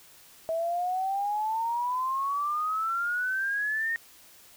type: exponential sweep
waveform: sine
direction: up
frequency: 645 to 1855 Hz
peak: -26 dBFS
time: 0.49-3.96 s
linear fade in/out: 0 ms
effects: white hiss -54 dBFS RMS until 4.56 s